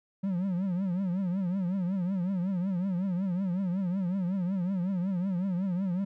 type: tone with vibrato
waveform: triangle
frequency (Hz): 185.2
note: F#3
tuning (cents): +2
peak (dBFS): -25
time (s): 0.23-6.05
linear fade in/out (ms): 10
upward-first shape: triangle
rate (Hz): 5.4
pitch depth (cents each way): 150
effects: none